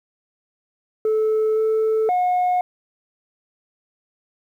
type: tone with pitch steps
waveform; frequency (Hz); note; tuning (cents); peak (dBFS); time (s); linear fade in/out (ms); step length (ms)
sine; 435.4 / 439.1 / 724; A4 / A4 / F#5; -18 / -4 / -38; -14; 1.05-2.61; 2; 520
effects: tanh soft clip ceiling -15 dBFS + 9-bit